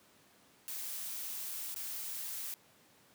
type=noise with dropouts; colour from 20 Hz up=blue; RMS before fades=-41 dBFS; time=0.68-2.54 s; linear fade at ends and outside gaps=0 ms; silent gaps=1.743-1.761 s; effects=pink hiss -64 dBFS RMS until 3.14 s + high-pass 150 Hz 12 dB/octave